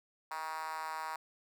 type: tone with high-pass filter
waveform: 5% pulse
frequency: 158.4 Hz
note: D#3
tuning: 31 cents sharp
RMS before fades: -40 dBFS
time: 0.31-1.16 s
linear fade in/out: 2 ms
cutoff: 930 Hz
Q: 4
effects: none